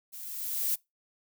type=noise with level ramp; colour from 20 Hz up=violet; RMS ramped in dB=-44 to -27 dBFS; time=0.12-0.76 s; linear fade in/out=20 ms; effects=noise-tail reverb RT60 0.2 s tail -24 dB re dry